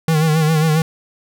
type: tone with vibrato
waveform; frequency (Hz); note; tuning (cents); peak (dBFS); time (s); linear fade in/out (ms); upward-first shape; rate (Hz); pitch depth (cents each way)
square; 157.3; D#3; +19; -13; 0.08-0.82; 2; sine; 7.4; 60
effects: none